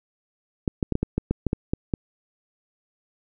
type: clicks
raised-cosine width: 3 ms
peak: -9 dBFS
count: 11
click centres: 0.678 / 0.828 / 0.923 / 0.954 / 1.03 / 1.18 / 1.31 / 1.467 / 1.531 / 1.735 / 1.938 s
effects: none